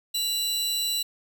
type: tone pair together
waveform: sawtooth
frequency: 2836 / 3967 Hz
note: F7 / B7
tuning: +26 / +7 cents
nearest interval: tritone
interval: 581 cents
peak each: -32 / -22 dBFS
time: 0.14-1.03 s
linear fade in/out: 10 ms
effects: none